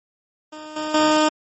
15% pulse tone with level steps, 307.4 Hz, D#4, 21 cents flat, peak -28 / -18 / -8 dBFS, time 0.52-1.29 s, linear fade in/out 10 ms, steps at 0.76 / 0.94 s, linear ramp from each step 5 ms, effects MP3 32 kbps

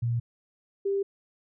sine tone pair in turn, 118.1 / 395.6 Hz, A#2 / G4, +23 / +16 cents, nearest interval octave + major sixth, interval 2093 cents, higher second, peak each -24 dBFS, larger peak neither, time 0.02-0.2 / 0.85-1.03 s, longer neither, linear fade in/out 10 ms, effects none

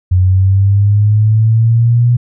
sine linear sweep, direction up, 90.4 to 121.9 Hz, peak -6 dBFS, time 0.11-2.17 s, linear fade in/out 10 ms, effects none

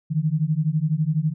sine beating tone pair, 149.5 / 161.5 Hz, D3 / E3, +31 / -35 cents, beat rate 12 Hz, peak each -22 dBFS, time 0.1-1.34 s, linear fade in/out 20 ms, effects none

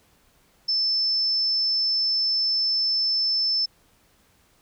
sine tone, 5280 Hz, E8, 2 cents sharp, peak -20 dBFS, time 0.68-3.66 s, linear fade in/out 10 ms, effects pink hiss -61 dBFS RMS until 4.61 s

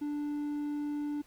triangle tone, 293.7 Hz, D4, in tune, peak -30 dBFS, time 0.01-1.22 s, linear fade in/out 10 ms, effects pink hiss -63 dBFS RMS until 1.26 s

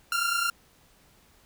sawtooth tone pair together, 1370.4 / 1400 Hz, F6 / F6, -33 / +4 cents, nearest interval unison, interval 37 cents, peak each -24 dBFS, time 0.12-0.5 s, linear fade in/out 2 ms, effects pink hiss -60 dBFS RMS until 1.45 s

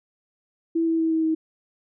sine tone with pitch steps, 329.8 / 327 / 324.1 / 321.3 / 318.6 Hz, E4 / E4 / E4 / E4 / D#4, +1 / -14 / -29 / -44 / +41 cents, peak -19 dBFS, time 0.75-1.35 s, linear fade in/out 10 ms, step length 120 ms, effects none

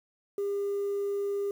sine tone, 402.1 Hz, G4, 44 cents sharp, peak -26 dBFS, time 0.38-1.51 s, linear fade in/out 2 ms, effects tanh soft clip ceiling -26 dBFS + 9-bit

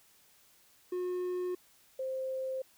triangle / sine tone pair in turn, 361.3 / 524.4 Hz, F#4 / C5, -41 / +4 cents, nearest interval tritone, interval 645 cents, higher second, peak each -30 / -33 dBFS, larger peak first, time 0.92-1.55 / 1.99-2.62 s, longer neither, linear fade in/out 5 ms, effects white hiss -64 dBFS RMS until 2.77 s

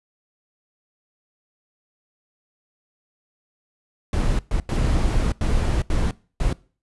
brown noise bursts at uneven times, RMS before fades -20 dBFS, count 6, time 4.13-4.39 / 4.51-4.6 / 4.69-5.32 / 5.41-5.82 / 5.9-6.11 / 6.4-6.53 s, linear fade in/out 2 ms, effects noise-tail reverb RT60 0.4 s tail -22 dB re dry + resampled to 24000 Hz

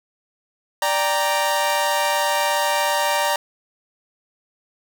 sawtooth chord, G minor, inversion second, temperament equal, 587.3 / 784 / 932.3 Hz, D5 / G5 / Bb5, 0 / 0 / 0 cents, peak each -19 / -22 / -17 dBFS, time 0.82-3.36 s, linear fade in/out 2 ms, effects none

